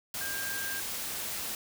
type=tone in noise; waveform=sine; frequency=1600 Hz; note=G6; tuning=35 cents sharp; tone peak=-36 dBFS; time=0.21-0.8 s; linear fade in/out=2 ms; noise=white; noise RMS=-36 dBFS; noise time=0.14-1.55 s; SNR=-3 dB; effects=none